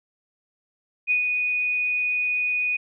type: tone with ADSR envelope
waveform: sine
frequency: 2477 Hz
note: D#7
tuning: 8 cents flat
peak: -17 dBFS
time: 1.07-2.77 s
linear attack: 38 ms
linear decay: 110 ms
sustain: -4 dB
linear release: 10 ms
effects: none